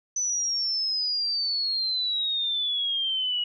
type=exponential sweep; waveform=sine; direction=down; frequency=6050 to 2900 Hz; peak=-24 dBFS; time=0.16-3.44 s; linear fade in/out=5 ms; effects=none